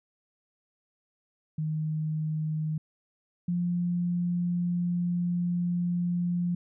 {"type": "tone pair in turn", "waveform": "sine", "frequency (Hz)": [155.56, 175.22], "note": ["D#3", "F3"], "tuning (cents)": [0, 6], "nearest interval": "major second", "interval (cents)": 206, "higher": "second", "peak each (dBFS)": [-27, -25], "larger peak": "second", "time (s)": [[1.58, 2.78], [3.48, 6.55]], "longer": "second", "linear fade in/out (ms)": 5, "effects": []}